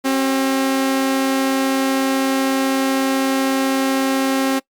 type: tone pair together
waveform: sawtooth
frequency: 268 / 384 Hz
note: C4 / G4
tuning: +42 / -36 cents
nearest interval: tritone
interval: 622 cents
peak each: -12 / -24 dBFS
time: 0.04-4.6 s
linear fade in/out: 20 ms
effects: noise-tail reverb RT60 0.1 s tail -22 dB re dry + Opus 48 kbps